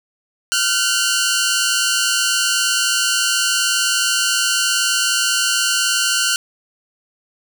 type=tone pair together; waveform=10% pulse; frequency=1396.9 / 1516 Hz; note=F6 / F#6; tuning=0 / +42 cents; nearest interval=minor second; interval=142 cents; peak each=-10 dBFS; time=0.52-6.36 s; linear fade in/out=0 ms; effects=none